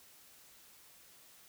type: silence
effects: white hiss -60 dBFS RMS until 1.48 s